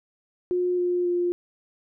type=tone with pitch steps; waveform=sine; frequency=358.9 / 355.4 / 351.9 Hz; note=F4 / F4 / F4; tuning=+47 / +30 / +13 cents; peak=-21 dBFS; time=0.51-1.32 s; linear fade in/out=0 ms; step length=270 ms; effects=none